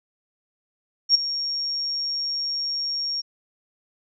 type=tone with ADSR envelope; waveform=sine; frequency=5550 Hz; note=F8; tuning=12 cents flat; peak=-10 dBFS; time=1.09-3.22 s; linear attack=58 ms; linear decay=11 ms; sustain=-14 dB; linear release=22 ms; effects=none